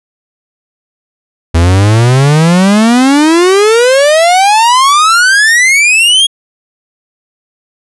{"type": "exponential sweep", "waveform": "45% pulse", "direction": "up", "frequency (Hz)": [80.6, 3322], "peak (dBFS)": -4, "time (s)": [1.54, 6.27], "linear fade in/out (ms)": 10, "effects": ["resampled to 24000 Hz"]}